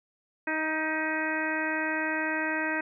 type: harmonic tone with a mistuned harmonic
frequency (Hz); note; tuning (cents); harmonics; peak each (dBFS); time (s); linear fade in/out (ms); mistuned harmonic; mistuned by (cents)
313.3; D#4; +12; 1 / 2 / 3 / 4 / 5 / 6 / 7 / 8; -33 / -36 / -36 / -42 / -32 / -33 / -42 / -38; 0.47-2.81; 5; 6; +22
effects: none